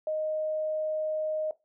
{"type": "tone", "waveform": "sine", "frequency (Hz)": 621, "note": "D#5", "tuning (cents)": -3, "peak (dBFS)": -27, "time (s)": [0.07, 1.51], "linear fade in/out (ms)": 2, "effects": ["noise-tail reverb RT60 0.2 s tail -17 dB re dry"]}